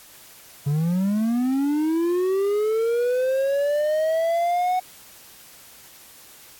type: linear sweep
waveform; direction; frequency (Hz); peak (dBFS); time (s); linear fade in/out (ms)
triangle; up; 138.59 to 742; -17; 0.66-4.8; 10
effects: white hiss -47 dBFS RMS until 6.59 s + AAC 64 kbps